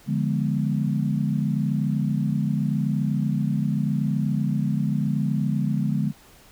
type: chord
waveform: sine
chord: D diminished seventh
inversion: none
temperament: equal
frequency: 146.83 / 174.61 / 207.7 / 246.9 Hz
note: D3 / F3 / Ab3 / Cb4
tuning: 0 / 0 / 0 / 0 cents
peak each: -24 / -29 / -25 / -30 dBFS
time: 0.06-6.13 s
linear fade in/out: 50 ms
effects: pink hiss -52 dBFS RMS until 6.51 s